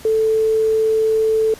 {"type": "tone with quantisation", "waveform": "sine", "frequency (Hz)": 440, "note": "A4", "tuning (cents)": 0, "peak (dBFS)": -13, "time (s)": [0.05, 1.54], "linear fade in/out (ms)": 2, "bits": 7, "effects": ["pink hiss -40 dBFS RMS until 1.59 s", "resampled to 32000 Hz"]}